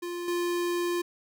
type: tone with level steps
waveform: square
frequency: 349.2 Hz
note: F4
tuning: in tune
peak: -33 / -27 dBFS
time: 0.02-1.02 s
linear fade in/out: 10 ms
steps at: 0.28 s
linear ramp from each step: 2 ms
effects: none